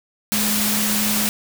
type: tone in noise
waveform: sine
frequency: 210.5 Hz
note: G#3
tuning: 24 cents sharp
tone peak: -23 dBFS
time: 0.32-1.29 s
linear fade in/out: 0 ms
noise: white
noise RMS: -21 dBFS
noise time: 0.32-1.29 s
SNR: -5 dB
effects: none